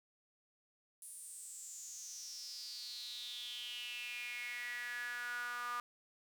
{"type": "tone with high-pass filter sweep", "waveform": "sawtooth", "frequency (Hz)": 242.5, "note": "B3", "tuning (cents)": -31, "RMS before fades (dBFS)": -45, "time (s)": [1.02, 5.8], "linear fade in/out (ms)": 0, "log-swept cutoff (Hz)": [9800, 1200], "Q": 7.7, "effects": []}